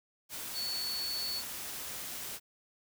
sine tone in noise, 4435 Hz, C#8, in tune, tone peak -34 dBFS, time 0.53-1.43 s, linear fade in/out 50 ms, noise white, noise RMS -41 dBFS, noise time 0.29-2.4 s, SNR +4 dB, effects none

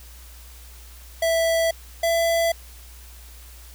square tone pair in turn, 659.3 / 668.5 Hz, E5 / E5, 0 / +24 cents, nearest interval unison, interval 24 cents, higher second, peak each -19 dBFS, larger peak neither, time 1.22-1.71 / 2.03-2.52 s, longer neither, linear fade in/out 5 ms, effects added 60 Hz sine -42 dBFS peak until 3.74 s + white hiss -48 dBFS RMS until 3.74 s

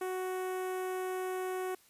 sawtooth tone with notch filter, 371 Hz, F#4, 5 cents sharp, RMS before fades -36 dBFS, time 0.01-1.75 s, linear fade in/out 5 ms, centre 4400 Hz, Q 0.53, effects white hiss -64 dBFS RMS until 1.89 s + resampled to 32000 Hz

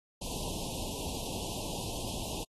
pink band-stop noise, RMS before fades -38 dBFS, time 0.21-2.44 s, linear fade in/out 10 ms, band 1000 to 2600 Hz, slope 96 dB/octave, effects AAC 32 kbps

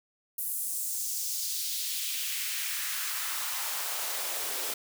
white noise with high-pass filter sweep, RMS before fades -33 dBFS, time 0.38-4.74 s, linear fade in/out 5 ms, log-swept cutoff 11000 to 380 Hz, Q 1.5, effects none

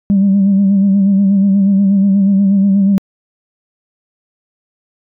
sine tone with vibrato, 196.9 Hz, G3, 8 cents sharp, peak -6 dBFS, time 0.1-2.98 s, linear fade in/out 0 ms, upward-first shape sine, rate 8.3 Hz, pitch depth 47 cents each way, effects tanh soft clip ceiling -4 dBFS

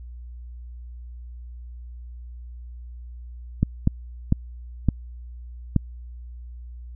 clicks, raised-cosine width 5 ms, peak -5 dBFS, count 5, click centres 3.63 / 3.874 / 4.324 / 4.887 / 5.763 s, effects added 60 Hz sine -36 dBFS peak until 6.95 s

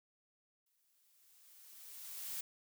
blue noise with exponential growth, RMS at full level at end -41 dBFS, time 0.66-2.41 s, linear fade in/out 5 ms, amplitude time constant 380 ms, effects none

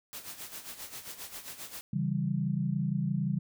white noise with tremolo, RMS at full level -41 dBFS, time 0.13-1.81 s, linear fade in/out 0 ms, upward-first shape sine, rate 7.5 Hz, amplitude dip 70%
sine chord, C# diminished, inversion none, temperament equal, 138.59 / 164.81 / 196 Hz, C#3 / E3 / G3, 0 / 0 / 0 cents, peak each -32 dBFS, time 1.93-3.39 s, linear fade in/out 5 ms
effects none

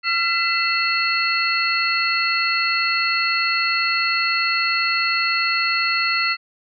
sine tone cluster, 1365 / 2017 / 2665 / 4330 Hz, F6 / B6 / E7 / C#8, -40 / +36 / +18 / -41 cents, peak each -23 dBFS, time 0.03-6.37 s, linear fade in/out 50 ms, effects none

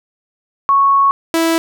sine / sawtooth tone pair in turn, 1106 / 328.8 Hz, C#6 / E4, -4 / -4 cents, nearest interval octave + major sixth, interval 2100 cents, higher first, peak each -8 dBFS, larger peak neither, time 0.69-1.11 / 1.34-1.58 s, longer first, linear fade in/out 0 ms, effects none

